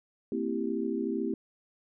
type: chord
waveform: sine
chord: C dominant seventh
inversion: third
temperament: equal with one note detuned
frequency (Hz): 228.2 / 261.6 / 329.6 / 392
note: Bb3 / C4 / E4 / G4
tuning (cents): -37 / 0 / 0 / 0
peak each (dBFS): -34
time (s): 0.32-1.34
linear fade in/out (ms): 2
effects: none